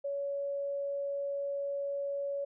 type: tone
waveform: sine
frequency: 562 Hz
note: C#5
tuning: 24 cents sharp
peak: -32 dBFS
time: 0.04-2.45 s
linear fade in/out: 10 ms
effects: none